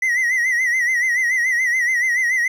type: tone with vibrato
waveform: triangle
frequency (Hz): 1975.5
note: B6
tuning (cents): 0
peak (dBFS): -14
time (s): 0.02-2.48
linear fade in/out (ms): 5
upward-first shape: sine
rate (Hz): 7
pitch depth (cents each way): 92
effects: none